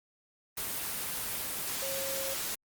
sine tone in noise, 541 Hz, C#5, 42 cents flat, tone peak -37 dBFS, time 1.82-2.34 s, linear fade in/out 5 ms, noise white, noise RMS -35 dBFS, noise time 0.57-2.55 s, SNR -5 dB, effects Opus 24 kbps

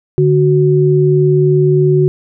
sine tone pair together, 146.83 / 370 Hz, D3 / F#4, 0 / 0 cents, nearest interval octave + major third, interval 1600 cents, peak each -10 dBFS, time 0.18-2.08 s, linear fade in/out 0 ms, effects none

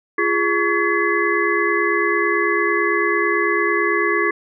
sine tone cluster, 344.9 / 413.9 / 1128 / 1705 / 2028 Hz, F4 / G#4 / C#6 / G#6 / B6, -22 / -6 / +30 / +45 / +45 cents, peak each -22 dBFS, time 0.18-4.31 s, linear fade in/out 5 ms, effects none

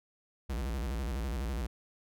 square tone with vibrato, 61.4 Hz, B1, 9 cents flat, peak -33 dBFS, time 0.49-1.67 s, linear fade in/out 10 ms, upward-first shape square, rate 12 Hz, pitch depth 190 cents each way, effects none

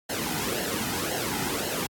pink noise with flanger, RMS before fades -30 dBFS, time 0.09-1.87 s, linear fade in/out 10 ms, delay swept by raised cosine 0.83 to 1.83 ms, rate 1.9 Hz, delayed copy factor -0.65, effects high-pass 80 Hz 12 dB/octave + AAC 64 kbps

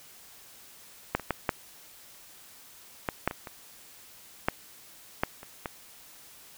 clicks, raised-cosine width 0.5 ms, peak -9 / -24 / -11 / -9 / -12 / -9 / -20 / -24 / -8 / -9 / -28 / -17 dBFS, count 12, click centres 1.15 / 1.197 / 1.307 / 1.492 / 3.088 / 3.276 / 3.311 / 3.472 / 4.485 / 5.235 / 5.431 / 5.658 s, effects white hiss -52 dBFS RMS until 6.57 s

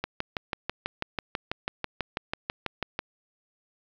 click train, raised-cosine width 0.3 ms, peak -12 dBFS, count 19, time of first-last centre 0.04-2.991 s, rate 6.1 Hz, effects low-pass 5000 Hz 12 dB/octave + 8-bit

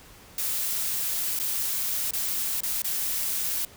blue noise with dropouts, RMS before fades -28 dBFS, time 0.38-3.65 s, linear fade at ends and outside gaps 2 ms, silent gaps 1.39-1.398 / 2.109-2.134 / 2.606-2.633 / 2.82-2.844 s, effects pink hiss -50 dBFS RMS until 3.76 s

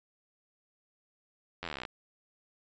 slowing click train, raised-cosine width 0.3 ms, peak -21 dBFS, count 17, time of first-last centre 1.63-1.852 s, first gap 11 ms, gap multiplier 1.03, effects resampled to 16000 Hz

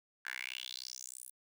10% pulse tone with high-pass filter sweep, 63.2 Hz, B1, 41 cents sharp, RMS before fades -45 dBFS, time 0.25-1.31 s, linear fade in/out 10 ms, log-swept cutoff 1600 to 11000 Hz, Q 5.3, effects none

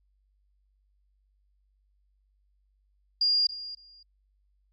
sine tone with echo, 4821 Hz, D8, 45 cents sharp, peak -21 dBFS, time 3.21-3.47 s, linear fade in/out 5 ms, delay 280 ms, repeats 2, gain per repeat -15 dB, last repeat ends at 4.03 s, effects added 49 Hz sine -66 dBFS peak until 4.72 s + AAC 32 kbps

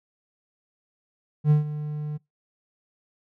triangle tone with ADSR envelope, 150 Hz, D3, 37 cents sharp, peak -11 dBFS, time 1.44-2.18 s, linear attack 67 ms, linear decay 130 ms, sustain -15 dB, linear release 19 ms, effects noise-tail reverb RT60 0.2 s tail -24 dB re dry

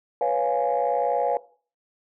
sine chord, C# dominant seventh, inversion third, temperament equal, 493.9 / 554.4 / 698.5 / 830.6 Hz, B4 / C#5 / E#5 / G#5, 0 / 0 / 0 / 0 cents, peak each -25 dBFS, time 0.21-1.37 s, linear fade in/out 2 ms, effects noise-tail reverb RT60 0.4 s tail -18 dB re dry + tanh soft clip ceiling -13 dBFS

